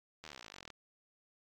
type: slowing click train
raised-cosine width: 0.2 ms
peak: -30 dBFS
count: 27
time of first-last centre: 0.24-0.703 s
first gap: 12 ms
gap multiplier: 1.03
effects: AAC 48 kbps